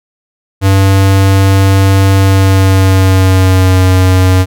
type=tone with pitch glide; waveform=square; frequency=97 to 92.89 Hz; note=G2 to F#2; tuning=-18 to +7 cents; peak=-5 dBFS; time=0.61-4.46 s; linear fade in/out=50 ms; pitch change=-75 cents; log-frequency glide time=2.16-3.81 s; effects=none